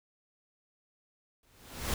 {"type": "noise with exponential growth", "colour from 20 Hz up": "pink", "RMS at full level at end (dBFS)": -30, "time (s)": [1.43, 1.94], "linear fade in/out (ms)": 2, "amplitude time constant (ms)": 110, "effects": []}